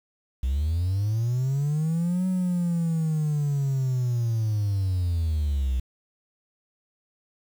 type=linear two-way sweep; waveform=triangle; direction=up then down; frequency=61.74 to 186.9 to 61.74 Hz; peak=-19 dBFS; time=0.43-5.8 s; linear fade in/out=5 ms; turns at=2.27 s; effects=tanh soft clip ceiling -17 dBFS + 8-bit